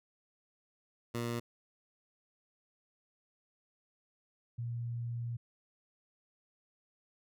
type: tone pair in turn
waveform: 15% pulse / sine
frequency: 118.3 / 118.3 Hz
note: A#2 / A#2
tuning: +26 / +26 cents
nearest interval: unison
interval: 0 cents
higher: neither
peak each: -28 / -35 dBFS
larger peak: first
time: 1.14-1.4 / 4.58-5.37 s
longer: second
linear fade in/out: 10 ms
effects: none